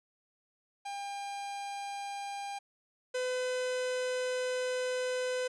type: tone pair in turn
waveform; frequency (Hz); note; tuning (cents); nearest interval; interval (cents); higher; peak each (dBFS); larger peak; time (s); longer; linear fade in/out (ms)
45% pulse; 802 / 505.2; G5 / B4; +39 / +39; minor sixth; 800; first; -37 / -31; second; 0.85-2.59 / 3.14-5.48; second; 10
effects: resampled to 22050 Hz + 12-bit